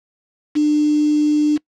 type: tone with quantisation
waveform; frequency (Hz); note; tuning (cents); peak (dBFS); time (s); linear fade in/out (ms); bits
sine; 299.3; D4; +33; -12; 0.55-1.58; 20; 5
effects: noise-tail reverb RT60 0.1 s tail -23 dB re dry + low-pass 5000 Hz 12 dB/octave